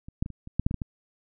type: clicks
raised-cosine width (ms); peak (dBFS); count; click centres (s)
5; -29 / -13 / -23 / -27 / -28 / -11 / -10 / -17 / -17 / -18; 10; 0.085 / 0.225 / 0.261 / 0.303 / 0.474 / 0.596 / 0.665 / 0.711 / 0.743 / 0.818
effects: none